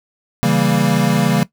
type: chord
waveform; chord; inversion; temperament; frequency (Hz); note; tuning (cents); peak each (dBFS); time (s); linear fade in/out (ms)
square; C# diminished seventh; none; equal; 138.59 / 164.81 / 196 / 233.1; C#3 / E3 / G3 / Bb3; 0 / 0 / 0 / 0; -19; 0.43-1.43; 0
effects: noise-tail reverb RT60 0.1 s tail -17 dB re dry